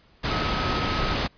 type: tone in noise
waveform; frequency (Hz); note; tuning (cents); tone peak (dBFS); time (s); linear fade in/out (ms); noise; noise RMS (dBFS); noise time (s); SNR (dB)
sine; 1275; D#6; +42; -31; 0.29-1.16; 20; pink; -25; 0.23-1.28; -9
effects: pink hiss -58 dBFS RMS until 1.37 s + resampled to 11025 Hz